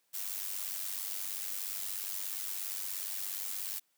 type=noise with amplitude modulation; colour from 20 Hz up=blue; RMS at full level=-35 dBFS; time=0.13-3.8 s; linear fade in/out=20 ms; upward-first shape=sine; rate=97 Hz; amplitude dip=70%; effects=white hiss -75 dBFS RMS until 3.97 s + high-pass 200 Hz 12 dB/octave